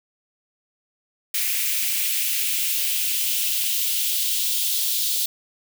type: noise with high-pass filter sweep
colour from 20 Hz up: blue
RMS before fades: -23 dBFS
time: 1.34-5.26 s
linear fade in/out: 5 ms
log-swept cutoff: 2200 to 3600 Hz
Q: 2.6
effects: none